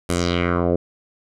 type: tone with low-pass filter sweep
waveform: 10% pulse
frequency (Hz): 87.31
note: F2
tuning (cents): 0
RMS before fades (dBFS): -20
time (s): 0.09-0.76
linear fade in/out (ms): 5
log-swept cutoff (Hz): 11000 to 470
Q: 2.6
effects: none